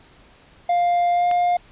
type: tone with pitch glide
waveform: triangle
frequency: 701 to 707.5 Hz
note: F5 to F5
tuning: +6 to +22 cents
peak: -14 dBFS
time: 0.69-1.57 s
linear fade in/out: 5 ms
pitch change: +16 cents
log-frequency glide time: 1.13-1.26 s
type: click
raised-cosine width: 0.3 ms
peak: -17 dBFS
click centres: 1.313 s
effects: pink hiss -51 dBFS RMS until 1.71 s + resampled to 8000 Hz